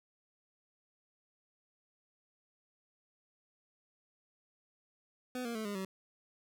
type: tone with pitch steps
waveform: 25% pulse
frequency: 251.4 / 234.6 / 218.9 / 204.2 / 190.53 Hz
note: B3 / A#3 / A3 / G#3 / G3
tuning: +31 / +11 / -9 / -29 / -49 cents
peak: -33 dBFS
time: 5.35-5.85 s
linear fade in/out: 2 ms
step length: 100 ms
effects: none

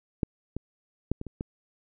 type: clicks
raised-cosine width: 3 ms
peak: -12 / -19 / -12 / -22 / -25 / -19 dBFS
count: 6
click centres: 0.232 / 0.566 / 1.116 / 1.214 / 1.267 / 1.409 s
effects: none

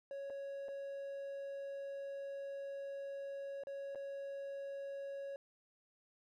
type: tone with dropouts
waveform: triangle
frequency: 554.4 Hz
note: C#5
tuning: in tune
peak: -40 dBFS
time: 0.11-5.36 s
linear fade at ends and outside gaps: 1 ms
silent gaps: 0.3-0.304 / 0.684-0.688 / 3.636-3.67 / 3.949-3.956 s
effects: none

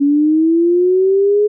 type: linear sweep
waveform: sine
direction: up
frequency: 279.7 to 421.8 Hz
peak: -9 dBFS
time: 0-1.48 s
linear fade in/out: 20 ms
effects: none

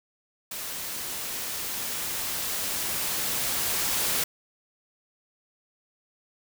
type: noise with level ramp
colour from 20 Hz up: white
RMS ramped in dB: -35 to -26 dBFS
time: 0.51-4.24 s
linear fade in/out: 5 ms
effects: none

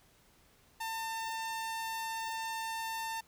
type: tone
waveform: sawtooth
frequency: 899 Hz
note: A5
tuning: 37 cents sharp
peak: -32 dBFS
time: 0.8-3.21 s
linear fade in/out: 10 ms
effects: pink hiss -65 dBFS RMS until 3.27 s

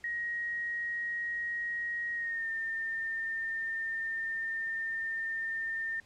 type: tone with pitch glide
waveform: sine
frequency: 1887 to 1808 Hz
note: A#6 to A6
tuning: +21 to +47 cents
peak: -32 dBFS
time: 0.04-6 s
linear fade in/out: 2 ms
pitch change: -74 cents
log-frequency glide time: 2.14-2.49 s
effects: pink hiss -62 dBFS RMS until 6.05 s + low-pass 8000 Hz 12 dB/octave

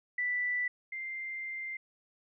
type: tone pair in turn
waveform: sine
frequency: 1975.5 / 2093 Hz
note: B6 / C7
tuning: 0 / 0 cents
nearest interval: minor second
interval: 100 cents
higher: second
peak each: -29 / -36 dBFS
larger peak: first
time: 0.18-0.68 / 0.92-1.77 s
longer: second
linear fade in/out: 5 ms
effects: none

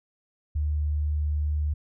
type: tone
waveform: sine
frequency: 74.8 Hz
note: D2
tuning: 32 cents sharp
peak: -23 dBFS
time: 0.55-1.74 s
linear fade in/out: 10 ms
effects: none

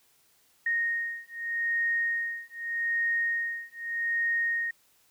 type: beating tone pair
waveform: sine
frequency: 1859 / 1859.82 Hz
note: A#6 / A#6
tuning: -5 / -4 cents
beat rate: 0.82 Hz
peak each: -30 dBFS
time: 0.66-4.71 s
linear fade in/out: 5 ms
effects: white hiss -65 dBFS RMS until 5.1 s

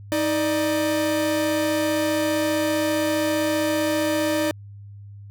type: tone pair together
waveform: 45% pulse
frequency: 314.1 / 593 Hz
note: D#4 / D5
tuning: +16 / +17 cents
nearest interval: major seventh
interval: 1101 cents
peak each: -23 dBFS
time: 0.12-4.51 s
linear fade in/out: 0 ms
effects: added 101 Hz sine -38 dBFS peak until 5.3 s

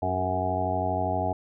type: harmonic tone with a mistuned harmonic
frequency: 92.5 Hz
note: F#2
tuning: in tune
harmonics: 1 / 2 / 3 / 4 / 5 / 7 / 8 / 9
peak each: -31 / -37 / -35 / -37 / -37 / -30 / -30 / -32 dBFS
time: 0.02-1.33 s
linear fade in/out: 5 ms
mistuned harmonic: 4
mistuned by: +33 cents
effects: none

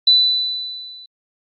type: tone with level ramp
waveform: sine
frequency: 3986 Hz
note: B7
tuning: 15 cents sharp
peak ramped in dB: -7 to -37 dBFS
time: 0.07-1.06 s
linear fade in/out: 5 ms
effects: AAC 64 kbps

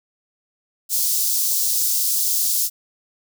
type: high-pass noise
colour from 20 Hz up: white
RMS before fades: -20 dBFS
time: 0.89-2.7 s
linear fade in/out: 50 ms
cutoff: 4700 Hz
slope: 24 dB/octave
effects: none

